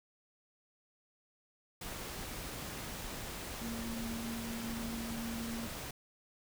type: tone in noise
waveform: sine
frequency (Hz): 230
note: A#3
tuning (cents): -23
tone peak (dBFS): -39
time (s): 3.61-5.67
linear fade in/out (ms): 5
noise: pink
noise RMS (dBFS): -43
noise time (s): 1.81-5.91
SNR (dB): +1
effects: none